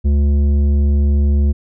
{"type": "tone with tanh clipping", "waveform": "sine", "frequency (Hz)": 71.6, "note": "D2", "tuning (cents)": -43, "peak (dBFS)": -12, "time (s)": [0.04, 1.53], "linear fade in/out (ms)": 20, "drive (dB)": 10, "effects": []}